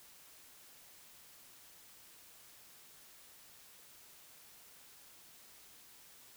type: silence
effects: white hiss -59 dBFS RMS until 6.36 s